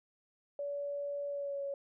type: tone with pitch glide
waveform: sine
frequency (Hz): 571 to 558.6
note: D5 to C#5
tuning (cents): -49 to +13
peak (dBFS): -35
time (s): 0.59-1.74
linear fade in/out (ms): 2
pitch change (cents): -38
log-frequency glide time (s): 1.28-1.63
effects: none